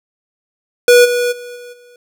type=tone with level steps; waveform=square; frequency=486.7 Hz; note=B4; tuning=25 cents flat; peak=-5 / -14 / -29 / -32 / -42 dBFS; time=0.88-1.96 s; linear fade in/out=2 ms; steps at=1.04 / 1.31 / 1.55 / 1.72 s; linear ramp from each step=20 ms; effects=none